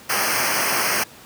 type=noise with comb filter; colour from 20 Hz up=pink; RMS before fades=-21 dBFS; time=0.09-1.04 s; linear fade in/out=10 ms; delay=0.27 ms; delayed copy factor=-0.95; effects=pink hiss -44 dBFS RMS until 1.25 s + high-pass 100 Hz 12 dB/octave